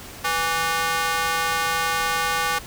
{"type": "tone with high-pass filter", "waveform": "square", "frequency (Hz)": 164.81, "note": "E3", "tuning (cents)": 0, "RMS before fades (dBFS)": -23, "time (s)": [0.24, 2.59], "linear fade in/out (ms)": 10, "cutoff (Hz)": 1100, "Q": 1.5, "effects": ["pink hiss -39 dBFS RMS until 2.66 s"]}